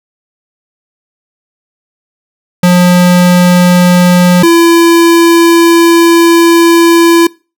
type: tone pair in turn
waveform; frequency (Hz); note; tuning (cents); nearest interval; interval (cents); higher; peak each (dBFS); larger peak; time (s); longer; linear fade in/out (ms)
square; 178.4 / 336.8; F3 / E4; +37 / +37; major seventh; 1100; second; -3; neither; 2.63-4.43 / 4.43-7.27; second; 5
effects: noise-tail reverb RT60 0.3 s tail -23 dB re dry